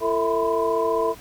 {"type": "tone cluster", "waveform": "sine", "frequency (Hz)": [340.5, 450.1, 654, 991, 1026], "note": ["F4", "A4", "E5", "B5", "C6"], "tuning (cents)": [-44, 39, -14, 6, -34], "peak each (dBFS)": [-30, -22, -26, -26, -30], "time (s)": [0, 1.15], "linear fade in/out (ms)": 50, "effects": ["pink hiss -45 dBFS RMS until 1.2 s"]}